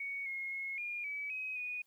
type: tone with pitch steps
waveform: sine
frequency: 2230 / 2157 / 2170 / 2418 / 2288 / 2532 / 2472 Hz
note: C#7 / C#7 / C#7 / D7 / D7 / D#7 / D#7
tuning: +10 / -48 / -37 / +50 / -46 / +30 / -12 cents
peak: -37 dBFS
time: 0-1.82 s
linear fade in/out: 5 ms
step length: 260 ms
effects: white hiss -75 dBFS RMS until 1.86 s